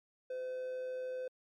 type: tone with amplitude modulation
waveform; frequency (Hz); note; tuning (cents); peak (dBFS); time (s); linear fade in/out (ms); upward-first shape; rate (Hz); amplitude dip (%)
triangle; 510; C5; -44; -34; 0.3-1.28; 5; sine; 133; 25
effects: MP3 64 kbps